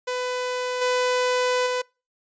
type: tone with level steps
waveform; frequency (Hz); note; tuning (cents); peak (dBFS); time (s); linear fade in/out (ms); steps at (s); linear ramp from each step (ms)
sawtooth; 500; B4; +21; -21 / -16 / -19; 0.07-1.82; 10; 0.81 / 1.66; 10
effects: noise-tail reverb RT60 0.3 s tail -26 dB re dry + resampled to 16000 Hz